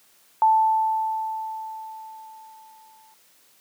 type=tone with exponential decay; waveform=sine; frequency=880 Hz; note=A5; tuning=in tune; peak=-13 dBFS; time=0.42-3.14 s; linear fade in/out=1 ms; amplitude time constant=590 ms; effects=white hiss -58 dBFS RMS until 3.6 s + high-pass 150 Hz 12 dB/octave